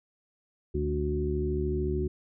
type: harmonic tone with a mistuned harmonic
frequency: 73.42 Hz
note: D2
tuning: in tune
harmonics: 1 / 2 / 3 / 4 / 5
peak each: -30 / -35 / -37 / -39 / -30 dBFS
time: 0.74-2.08 s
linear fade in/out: 10 ms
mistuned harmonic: 2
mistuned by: +40 cents
effects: none